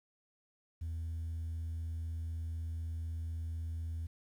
sine tone, 82 Hz, E2, 9 cents flat, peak -34 dBFS, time 0.81-4.07 s, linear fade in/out 10 ms, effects tanh soft clip ceiling -35 dBFS + 11-bit

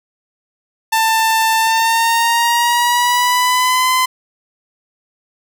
sawtooth tone with pitch glide, 891 to 1023.5 Hz, A5 to C6, +22 to -38 cents, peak -8 dBFS, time 0.92-4.06 s, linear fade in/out 10 ms, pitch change +240 cents, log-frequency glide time 1.57-3.91 s, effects none

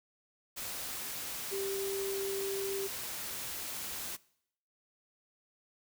sine tone in noise, 392 Hz, G4, in tune, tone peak -34 dBFS, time 1.51-2.88 s, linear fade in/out 20 ms, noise white, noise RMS -40 dBFS, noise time 0.56-4.17 s, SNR +3 dB, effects noise-tail reverb RT60 0.7 s tail -22 dB re dry

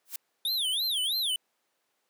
blue noise with exponential growth, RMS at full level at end -30 dBFS, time 0.05-0.16 s, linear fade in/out 5 ms, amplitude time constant 22 ms
square tone with vibrato, 3520 Hz, A7, in tune, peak -27 dBFS, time 0.45-1.36 s, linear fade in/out 2 ms, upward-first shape sine, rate 3.1 Hz, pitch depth 290 cents each way
effects pink hiss -75 dBFS RMS until 2.09 s + high-pass 400 Hz 12 dB/octave

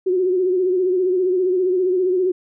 sine tone with vibrato, 367.6 Hz, F#4, 11 cents flat, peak -15 dBFS, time 0.06-2.32 s, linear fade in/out 10 ms, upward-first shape sine, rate 15 Hz, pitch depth 58 cents each way, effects none

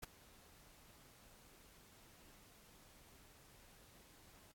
pink noise with ADSR envelope, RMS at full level -45 dBFS, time 0.02-4.52 s, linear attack 17 ms, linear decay 11 ms, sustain -19 dB, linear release 6 ms, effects AAC 64 kbps

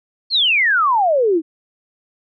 sine exponential sweep, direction down, 4435 to 303.3 Hz, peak -12 dBFS, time 0.3-1.42 s, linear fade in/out 50 ms, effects none

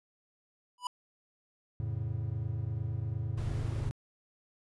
square tone with exponential growth, 987.8 Hz, B5, in tune, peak -29 dBFS, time 0.78-0.87 s, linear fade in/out 2 ms, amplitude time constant 19 ms
triangle chord, F augmented, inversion none, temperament equal, 87.31 / 110 / 138.59 Hz, F2 / A2 / C#3, 0 / 0 / 0 cents, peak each -37 / -32 / -37 dBFS, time 1.8-3.91 s, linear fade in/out 0 ms
brown noise, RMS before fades -39 dBFS, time 3.37-3.9 s, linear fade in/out 10 ms
effects resampled to 24000 Hz

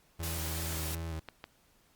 35% pulse tone with vibrato, 81 Hz, E2, 30 cents flat, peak -34 dBFS, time 0.19-1.2 s, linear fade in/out 10 ms, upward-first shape square, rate 2.7 Hz, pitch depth 30 cents each way
white high-pass noise, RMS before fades -39 dBFS, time 0.23-0.95 s, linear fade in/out 2 ms, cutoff 190 Hz, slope 48 dB/octave
clicks, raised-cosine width 0.3 ms, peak -26 dBFS, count 3, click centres 0.726 / 1.287 / 1.441 s
effects pink hiss -67 dBFS RMS until 1.95 s + Opus 48 kbps

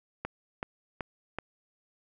click train, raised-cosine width 0.5 ms, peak -18 dBFS, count 4, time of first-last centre 0.25-1.386 s, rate 2.64 Hz, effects none

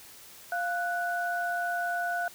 sine tone pair together, 698.5 / 1480.1 Hz, F5 / F#6, 0 / 0 cents, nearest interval octave + minor second, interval 1300 cents, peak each -30 / -31 dBFS, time 0.52-2.28 s, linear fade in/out 2 ms, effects white hiss -50 dBFS RMS until 2.34 s

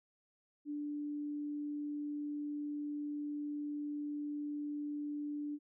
sine tone, 293.7 Hz, D4, in tune, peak -37 dBFS, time 0.65-5.59 s, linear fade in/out 50 ms, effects none

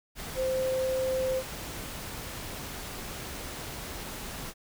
sine tone in noise, 521 Hz, C5, 7 cents flat, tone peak -26 dBFS, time 0.35-1.43 s, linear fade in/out 50 ms, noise pink, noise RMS -39 dBFS, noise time 0.15-4.54 s, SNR +10 dB, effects none

